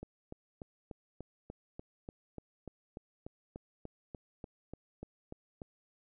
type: click train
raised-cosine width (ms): 2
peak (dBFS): -30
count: 20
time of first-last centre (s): 0.03-5.618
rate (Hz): 3.4
effects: none